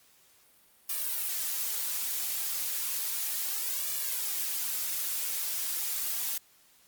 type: noise with flanger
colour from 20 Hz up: blue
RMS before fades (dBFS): -32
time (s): 0.89-6.38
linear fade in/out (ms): 5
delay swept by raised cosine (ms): 1.7 to 6.8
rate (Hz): 0.33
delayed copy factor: +0.85
effects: white hiss -62 dBFS RMS until 6.87 s + Opus 48 kbps